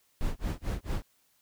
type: noise with tremolo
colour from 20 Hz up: brown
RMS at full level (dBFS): -29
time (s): 0.21-1.02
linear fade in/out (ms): 0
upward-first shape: sine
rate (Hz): 4.5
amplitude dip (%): 100
effects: white hiss -69 dBFS RMS until 1.41 s